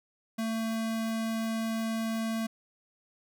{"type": "tone", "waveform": "square", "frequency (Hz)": 224.3, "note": "A3", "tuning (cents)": 34, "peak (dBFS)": -30, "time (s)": [0.38, 2.47], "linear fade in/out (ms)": 10, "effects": []}